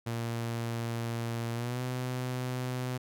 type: tone with pitch glide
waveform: sawtooth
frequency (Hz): 116.54 to 126.36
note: A#2 to B2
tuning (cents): 0 to +40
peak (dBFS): -28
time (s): 0.06-2.98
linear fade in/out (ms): 10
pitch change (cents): +140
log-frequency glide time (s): 1.53-1.82
effects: none